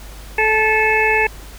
harmonic tone, 435.6 Hz, A4, 17 cents flat, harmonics 1 / 2 / 4 / 5 / 6, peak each -19 / -19 / -19 / -19 / -19 dBFS, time 0.38-1.27 s, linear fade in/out 5 ms, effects added 50 Hz sine -34 dBFS peak until 1.58 s + pink hiss -40 dBFS RMS until 1.58 s

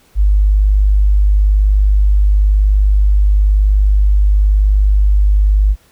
sine tone, 50.5 Hz, G#1, 48 cents flat, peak -7 dBFS, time 0.15-5.76 s, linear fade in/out 50 ms, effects pink hiss -51 dBFS RMS until 5.91 s

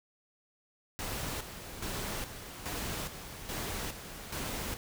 pink noise with tremolo, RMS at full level -37 dBFS, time 0.99-4.77 s, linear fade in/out 0 ms, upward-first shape square, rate 1.2 Hz, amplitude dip 60%, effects none

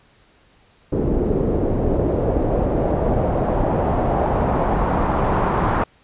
pink noise with low-pass filter sweep, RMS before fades -19 dBFS, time 0.92-5.84 s, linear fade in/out 5 ms, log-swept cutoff 400 to 1100 Hz, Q 1.8, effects pink hiss -55 dBFS RMS until 6.03 s + resampled to 8000 Hz

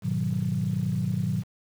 sine chord, G# minor seventh, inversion none, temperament equal, 103.83 / 123.47 / 155.56 / 185 Hz, G#2 / B2 / D#3 / F#3, 0 / 0 / 0 / 0 cents, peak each -31 / -29 / -29 / -28 dBFS, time 0.02-1.44 s, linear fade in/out 50 ms, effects tanh soft clip ceiling -16 dBFS + 8-bit

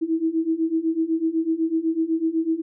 sine beating tone pair, 320 / 328 Hz, D#4 / E4, +49 / -9 cents, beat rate 8 Hz, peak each -24 / -22 dBFS, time 0.01-2.62 s, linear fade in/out 20 ms, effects none

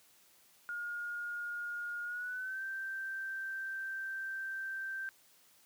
sine tone with pitch glide, 1426 to 1564.1 Hz, F6 to G6, +36 to -4 cents, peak -37 dBFS, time 0.69-5.09 s, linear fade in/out 0 ms, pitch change +160 cents, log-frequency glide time 2.04-2.63 s, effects white hiss -65 dBFS RMS until 5.65 s + high-pass 100 Hz 12 dB/octave

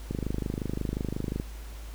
click train, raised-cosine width 3 ms, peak -17 dBFS, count 34, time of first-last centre 0.11-1.399 s, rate 25.6 Hz, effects added 53 Hz sine -38 dBFS peak until 1.94 s + pink hiss -50 dBFS RMS until 1.94 s

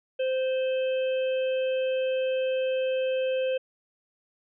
harmonic tone, 520 Hz, C5, 11 cents flat, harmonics 1 / 3 / 5 / 6, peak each -24 / -43 / -39 / -42 dBFS, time 0.19-3.58 s, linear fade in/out 10 ms, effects none

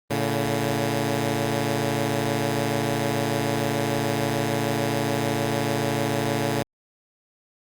10% pulse tone pair together, 112.25 / 142 Hz, A2 / C#3, +35 / +42 cents, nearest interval major third, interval 407 cents, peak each -17 dBFS, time 0.1-6.63 s, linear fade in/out 10 ms, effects Opus 32 kbps

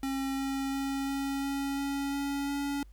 square tone with pitch steps, 270 / 271.7 / 273.5 / 275.2 / 277 / 278.7 / 280.5 / 282.3 Hz, C#4 / C#4 / C#4 / C#4 / C#4 / C#4 / C#4 / C#4, -45 / -35 / -23 / -12 / -1 / +9 / +21 / +32 cents, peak -31 dBFS, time 0.03-2.83 s, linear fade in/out 2 ms, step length 350 ms, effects added 50 Hz sine -49 dBFS peak until 2.92 s + pink hiss -70 dBFS RMS until 2.92 s

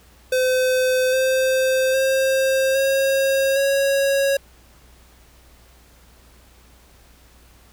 square tone with pitch steps, 512 / 521.6 / 531.3 / 541.2 / 551.3 Hz, C5 / C5 / C5 / C#5 / C#5, -38 / -5 / +26 / -42 / -10 cents, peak -17 dBFS, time 0.32-4.37 s, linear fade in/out 5 ms, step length 810 ms, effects added 60 Hz sine -51 dBFS peak until 7.72 s + pink hiss -53 dBFS RMS until 7.72 s

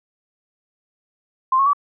sine tone with pitch steps, 1046.5 / 1095.4 / 1146.5 Hz, C6 / C#6 / D6, 0 / -21 / -42 cents, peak -13 dBFS, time 1.52-1.733 s, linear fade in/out 5 ms, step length 71 ms, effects none

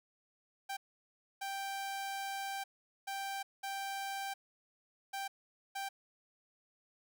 sawtooth tone bursts at uneven times, 785 Hz, G5, 2 cents sharp, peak -34 dBFS, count 6, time 0.69-0.77 / 1.41-2.64 / 3.07-3.43 / 3.63-4.34 / 5.13-5.28 / 5.75-5.89 s, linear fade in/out 10 ms, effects none

